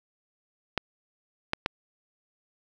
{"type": "clicks", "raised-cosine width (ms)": 0.3, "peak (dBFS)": -9, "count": 3, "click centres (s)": [0.777, 1.534, 1.661], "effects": []}